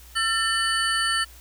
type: tone cluster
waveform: sine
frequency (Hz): 1351 / 1790 / 2988 / 4507 / 9010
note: E6 / A6 / F#7 / C#8 / C#9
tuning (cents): +42 / +29 / +16 / +28 / +27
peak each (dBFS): -27 / -25 / -27 / -29 / -31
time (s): 0.15-1.25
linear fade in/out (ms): 20
effects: added 60 Hz sine -46 dBFS peak until 1.4 s + white hiss -50 dBFS RMS until 1.4 s